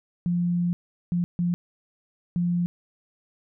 sine tone bursts at uneven times, 174.61 Hz, F3, in tune, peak -21 dBFS, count 4, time 0.26-0.73 / 1.12-1.24 / 1.39-1.54 / 2.36-2.66 s, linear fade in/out 0 ms, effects none

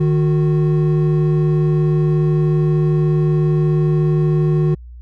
triangle tone pair together, 152.8 / 365 Hz, D#3 / F#4, -31 / -24 cents, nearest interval octave + minor third, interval 1507 cents, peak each -11 / -18 dBFS, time 0-4.75 s, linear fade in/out 10 ms, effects added 60 Hz sine -33 dBFS peak until 5.01 s

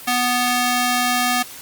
square tone with high-pass filter, 246.9 Hz, B3, in tune, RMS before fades -19 dBFS, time 0.07-1.43 s, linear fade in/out 10 ms, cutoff 640 Hz, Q 0.53, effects white hiss -37 dBFS RMS until 1.61 s + Opus 32 kbps

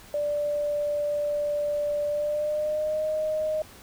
sine tone with pitch glide, 587.3 to 620.1 Hz, D5 to D#5, 0 to -6 cents, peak -24 dBFS, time 0.14-3.62 s, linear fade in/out 2 ms, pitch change +94 cents, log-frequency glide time 2.07-3.04 s, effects pink hiss -49 dBFS RMS until 3.82 s

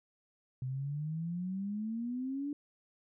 sine exponential sweep, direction up, 126.4 to 293.7 Hz, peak -34 dBFS, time 0.62-2.53 s, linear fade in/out 2 ms, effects none

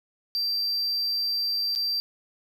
triangle tone with dropouts, 4699 Hz, D8, in tune, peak -23 dBFS, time 0.35-2 s, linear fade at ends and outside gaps 0 ms, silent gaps 1.751-1.759 s, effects none

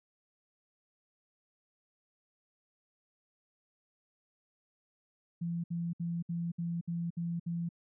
sine tone bursts, 170 Hz, F3, 46 cents flat, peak -32 dBFS, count 8, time 5.41-7.691 s, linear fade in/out 10 ms, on 230 ms, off 63 ms, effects none

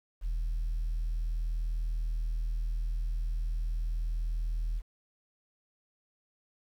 sine tone, 40.18 Hz, E1, 44 cents flat, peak -27 dBFS, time 0.21-4.82 s, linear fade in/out 50 ms, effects tanh soft clip ceiling -27 dBFS + 10-bit

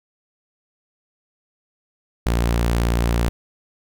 sawtooth tone, 58.27 Hz, A#1, in tune, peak -13 dBFS, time 2.26-3.29 s, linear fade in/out 0 ms, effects none

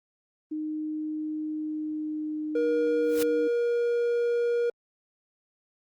sine tone with pitch glide, 308.2 to 304.7 Hz, D#4 to D#4, -16 to -36 cents, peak -29 dBFS, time 0.51-3.48 s, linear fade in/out 10 ms, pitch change -20 cents, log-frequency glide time 1.5-3.15 s
triangle tone, 474.9 Hz, A#4, 32 cents sharp, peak -21 dBFS, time 2.55-4.7 s, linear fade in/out 5 ms
white noise with exponential growth, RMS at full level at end -30 dBFS, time 3.04-3.23 s, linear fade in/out 5 ms, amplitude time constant 41 ms
effects Opus 32 kbps

